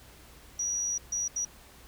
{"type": "tone bursts at uneven times", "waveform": "sine", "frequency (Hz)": 5800, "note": "F#8", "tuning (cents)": -35, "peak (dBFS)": -28, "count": 3, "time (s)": [[0.59, 0.98], [1.12, 1.28], [1.36, 1.45]], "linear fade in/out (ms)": 5, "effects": ["added 60 Hz sine -56 dBFS peak until 1.87 s", "pink hiss -54 dBFS RMS until 1.87 s"]}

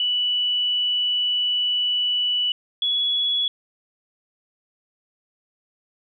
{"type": "tone pair in turn", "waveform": "sine", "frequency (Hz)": [2960, 3379], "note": ["F#7", "G#7"], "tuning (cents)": [0, 29], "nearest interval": "major second", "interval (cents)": 229, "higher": "second", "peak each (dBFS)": -19, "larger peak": "neither", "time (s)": [[0, 2.52], [2.82, 3.48]], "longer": "first", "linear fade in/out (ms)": 2, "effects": []}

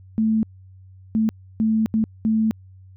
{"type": "tone bursts at uneven times", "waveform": "sine", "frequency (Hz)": 220, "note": "A3", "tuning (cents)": 0, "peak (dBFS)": -16, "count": 5, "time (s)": [[0.18, 0.43], [1.15, 1.29], [1.6, 1.86], [1.94, 2.04], [2.25, 2.51]], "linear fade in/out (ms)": 0, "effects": ["added 94 Hz sine -43 dBFS peak until 2.96 s"]}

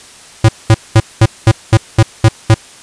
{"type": "tone bursts", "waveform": "square", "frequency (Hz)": 110.8, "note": "A2", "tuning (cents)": 13, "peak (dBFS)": -3, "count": 9, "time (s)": [0.44, 2.543], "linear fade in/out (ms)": 5, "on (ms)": 47, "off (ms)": 210, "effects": ["white hiss -37 dBFS RMS until 2.82 s", "resampled to 22050 Hz"]}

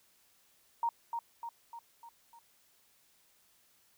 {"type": "tone with echo", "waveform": "sine", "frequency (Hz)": 932.3, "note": "A#5", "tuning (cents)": 0, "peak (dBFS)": -28, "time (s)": [0.83, 0.89], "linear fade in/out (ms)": 2, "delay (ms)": 300, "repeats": 5, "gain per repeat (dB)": -5, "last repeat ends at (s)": 2.39, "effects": ["white hiss -68 dBFS RMS until 3.97 s"]}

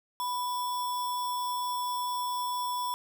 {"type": "tone with sample-and-hold", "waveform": "sine", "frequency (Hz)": 987.8, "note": "B5", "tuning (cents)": 0, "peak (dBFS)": -29, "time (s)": [0.2, 2.94], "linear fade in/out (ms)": 0, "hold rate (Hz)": 4410, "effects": []}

